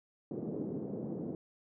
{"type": "band-pass noise", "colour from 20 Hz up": "white", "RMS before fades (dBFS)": -39, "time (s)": [0.31, 1.35], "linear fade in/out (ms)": 2, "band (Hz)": [140, 400], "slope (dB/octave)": 24, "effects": []}